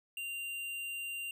sine tone with tanh clipping, 2780 Hz, F7, 9 cents flat, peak -39 dBFS, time 0.17-1.31 s, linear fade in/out 2 ms, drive 15 dB, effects none

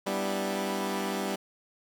15% pulse chord, E minor seventh, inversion first, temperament equal, 196 / 246.9 / 293.7 / 329.6 Hz, G3 / B3 / D4 / E4, 0 / 0 / 0 / 0 cents, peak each -25 / -30 / -31 / -31 dBFS, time 0.06-1.36 s, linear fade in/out 10 ms, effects none

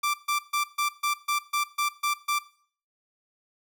sawtooth tone bursts, 1174.7 Hz, D6, in tune, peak -20 dBFS, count 10, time 0.03-2.39 s, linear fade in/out 10 ms, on 110 ms, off 140 ms, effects noise-tail reverb RT60 0.5 s tail -18 dB re dry

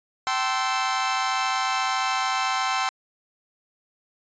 sawtooth chord, A minor seventh, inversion third, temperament equal with one note detuned, 771.4 / 880 / 1046.5 / 1318.5 Hz, G5 / A5 / C6 / E6, -28 / 0 / 0 / 0 cents, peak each -23 / -29 / -23 / -25 dBFS, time 0.27-2.89 s, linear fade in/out 0 ms, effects resampled to 16000 Hz

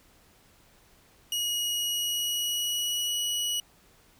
sawtooth tone with pitch glide, 2896 to 2925 Hz, F#7 to F#7, -38 to -21 cents, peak -24 dBFS, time 1.32-3.6 s, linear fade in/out 2 ms, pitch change +17 cents, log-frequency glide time 1.7-3.15 s, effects pink hiss -60 dBFS RMS until 4.19 s

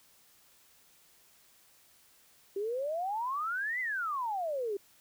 sine exponential two-way sweep, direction up then down, 385 to 2067 to 385 Hz, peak -31 dBFS, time 2.56-4.77 s, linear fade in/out 5 ms, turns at 3.8 s, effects white hiss -63 dBFS RMS until 5 s

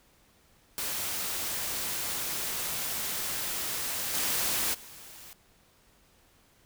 white noise with level steps, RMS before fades -33 / -29 / -48 dBFS, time 0.78-5.33 s, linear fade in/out 0 ms, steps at 4.13 / 4.73 s, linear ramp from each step 20 ms, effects pink hiss -63 dBFS RMS until 6.65 s

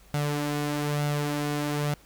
sawtooth tone with flanger, 146.83 Hz, D3, in tune, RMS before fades -28 dBFS, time 0.14-1.94 s, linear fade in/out 0 ms, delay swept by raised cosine 1.4 to 4.1 ms, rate 1.1 Hz, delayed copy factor +0.5, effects added 50 Hz sine -55 dBFS peak until 2.05 s + pink hiss -57 dBFS RMS until 2.05 s

